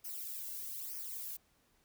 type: noise with flanger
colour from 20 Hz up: violet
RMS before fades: -43 dBFS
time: 0.04-1.37 s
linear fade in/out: 10 ms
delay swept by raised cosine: 0.26 to 1.66 ms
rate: 1.1 Hz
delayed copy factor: -0.8
effects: pink hiss -72 dBFS RMS until 1.84 s